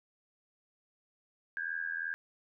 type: tone with amplitude modulation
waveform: sine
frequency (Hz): 1616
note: G#6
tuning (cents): -48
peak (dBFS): -30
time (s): 1.57-2.14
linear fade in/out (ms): 0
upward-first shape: sine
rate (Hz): 82.8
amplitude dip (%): 85
effects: none